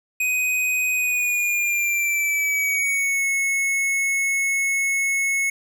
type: tone with pitch glide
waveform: square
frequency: 2503 to 2192 Hz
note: D#7 to C#7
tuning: +10 to -20 cents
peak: -20 dBFS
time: 0.2-5.5 s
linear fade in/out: 5 ms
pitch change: -230 cents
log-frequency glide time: 0.95-3.26 s
effects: none